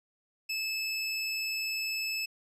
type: tone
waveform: 25% pulse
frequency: 2612 Hz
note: E7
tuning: 17 cents flat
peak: -27 dBFS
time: 0.49-2.26 s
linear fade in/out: 10 ms
effects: resampled to 32000 Hz